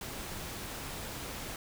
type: noise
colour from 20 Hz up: pink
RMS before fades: -41 dBFS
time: 0.01-1.56 s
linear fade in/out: 2 ms
effects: none